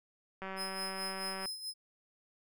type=click train; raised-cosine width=0.5 ms; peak=-27 dBFS; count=199; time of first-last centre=0.42-1.457 s; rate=191 Hz
type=tone with tremolo; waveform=sawtooth; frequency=5100 Hz; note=D#8; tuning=42 cents sharp; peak=-34 dBFS; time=0.56-1.74 s; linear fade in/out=50 ms; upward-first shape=sine; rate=4.6 Hz; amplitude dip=65%
effects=none